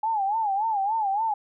sine tone with vibrato, 838 Hz, G#5, 15 cents sharp, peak -22 dBFS, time 0.03-1.34 s, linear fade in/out 5 ms, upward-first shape sine, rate 3.5 Hz, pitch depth 140 cents each way, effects none

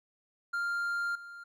triangle tone with level steps, 1396.9 Hz, F6, in tune, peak -28 / -42 dBFS, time 0.53-1.44 s, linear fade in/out 10 ms, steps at 1.15 s, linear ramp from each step 5 ms, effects none

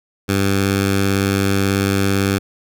10% pulse tone with notch filter, 98.1 Hz, G2, 2 cents sharp, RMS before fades -17 dBFS, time 0.28-2.39 s, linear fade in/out 20 ms, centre 630 Hz, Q 1.6, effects none

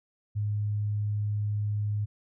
sine tone, 104.3 Hz, G#2, 8 cents sharp, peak -26 dBFS, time 0.35-2.06 s, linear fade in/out 20 ms, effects none

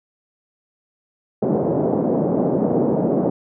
pink band-pass noise, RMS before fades -19 dBFS, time 1.42-3.3 s, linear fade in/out 5 ms, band 170 to 630 Hz, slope 24 dB/octave, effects none

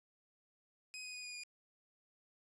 20% pulse tone with pitch steps, 2517 / 2497 / 2477 / 2457 / 2437 Hz, D#7 / D#7 / D#7 / D#7 / D#7, +19 / +6 / -8 / -22 / -37 cents, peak -40 dBFS, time 0.94-1.435 s, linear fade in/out 0 ms, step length 99 ms, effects resampled to 22050 Hz + 13-bit

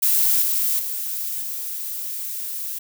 violet noise with level steps, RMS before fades -18 / -21 / -27 / -29 dBFS, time 0.02-2.79 s, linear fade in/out 10 ms, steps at 0.42 / 0.79 / 1.42 s, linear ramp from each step 5 ms, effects none

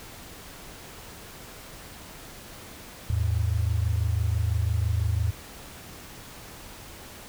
sine tone pair together, 80.78 / 106.8 Hz, E2 / G#2, -35 / +49 cents, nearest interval perfect fourth, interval 484 cents, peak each -25 dBFS, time 3.1-5.31 s, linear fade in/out 0 ms, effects pink hiss -44 dBFS RMS until 7.28 s

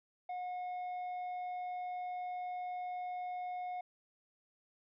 sine tone with tanh clipping, 724 Hz, F#5, 38 cents flat, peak -39 dBFS, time 0.29-3.81 s, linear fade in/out 5 ms, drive 5 dB, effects none

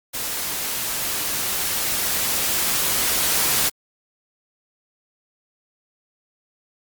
white noise with level ramp, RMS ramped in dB -27 to -19 dBFS, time 0.13-3.7 s, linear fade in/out 20 ms, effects Opus 48 kbps

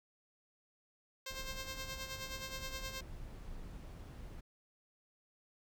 5% pulse tone with tremolo, 528 Hz, C5, 16 cents sharp, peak -29 dBFS, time 1.26-3.01 s, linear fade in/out 5 ms, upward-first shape sine, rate 9.5 Hz, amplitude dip 60%
brown noise, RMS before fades -48 dBFS, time 1.3-4.41 s, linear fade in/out 10 ms
effects none

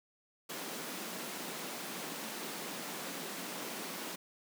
pink high-pass noise, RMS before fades -42 dBFS, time 0.49-4.16 s, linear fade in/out 10 ms, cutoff 170 Hz, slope 48 dB/octave, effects none

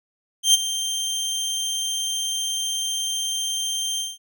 25% pulse tone with ADSR envelope, 3158 Hz, G7, 12 cents sharp, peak -7 dBFS, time 0.43-4.18 s, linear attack 110 ms, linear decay 22 ms, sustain -13 dB, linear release 190 ms, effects none

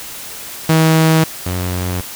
sawtooth tone pair in turn, 160 / 90.34 Hz, D#3 / F#2, +49 / -41 cents, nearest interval minor seventh, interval 990 cents, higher first, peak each -5 / -14 dBFS, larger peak first, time 0.69-1.24 / 1.46-2.01 s, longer neither, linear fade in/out 5 ms, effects white hiss -30 dBFS RMS until 2.15 s

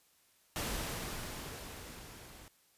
pink noise with level ramp, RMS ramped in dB -36 to -54 dBFS, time 0.56-2.48 s, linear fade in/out 0 ms, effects white hiss -69 dBFS RMS until 2.77 s + resampled to 32000 Hz

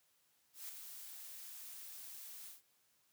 blue noise with ADSR envelope, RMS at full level -45 dBFS, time 0.53-2.62 s, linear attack 160 ms, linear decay 5 ms, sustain -6 dB, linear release 150 ms, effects white hiss -75 dBFS RMS until 3.12 s + high-pass 60 Hz 12 dB/octave

